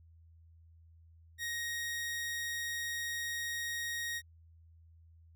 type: tone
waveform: sawtooth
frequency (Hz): 1875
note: A#6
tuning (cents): +10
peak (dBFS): -32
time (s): 1.38-4.22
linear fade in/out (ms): 50
effects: added 82 Hz sine -57 dBFS peak until 5.35 s